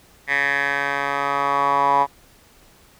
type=tone with band-pass filter sweep; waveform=10% pulse; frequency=140.7 Hz; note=C#3; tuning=26 cents sharp; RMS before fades=-20 dBFS; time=0.27-2.07 s; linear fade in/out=50 ms; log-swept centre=1900 to 960 Hz; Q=6.5; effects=pink hiss -52 dBFS RMS until 2.99 s